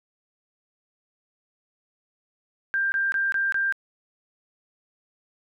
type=tone bursts; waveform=sine; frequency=1587 Hz; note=G6; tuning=21 cents sharp; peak=-21 dBFS; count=5; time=2.74-3.724 s; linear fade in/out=0 ms; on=180 ms; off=21 ms; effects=none